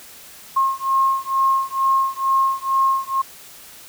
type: beating tone pair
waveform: sine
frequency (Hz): 1073 / 1075.2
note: C6 / C6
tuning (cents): +43 / +47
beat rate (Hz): 2.2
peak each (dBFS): -19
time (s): 0.56-3.22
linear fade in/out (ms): 10
effects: white hiss -42 dBFS RMS until 3.88 s